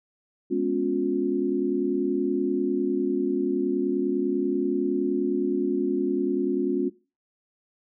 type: chord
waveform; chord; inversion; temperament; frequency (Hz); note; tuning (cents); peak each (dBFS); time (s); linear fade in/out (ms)
sine; C# dominant seventh; second; equal with one note detuned; 207.7 / 246.9 / 277.2 / 357.6; G#3 / B3 / C#4 / E#4; 0 / 0 / 0 / +41; -31 / -31 / -26 / -25; 0.5-6.9; 20
effects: noise-tail reverb RT60 0.3 s tail -19 dB re dry